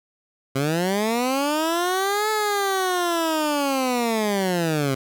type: linear two-way sweep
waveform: 15% pulse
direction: up then down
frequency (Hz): 130.81 to 434.7 to 130.81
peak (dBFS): -14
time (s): 0.55-4.95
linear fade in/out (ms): 10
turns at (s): 2.3
effects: none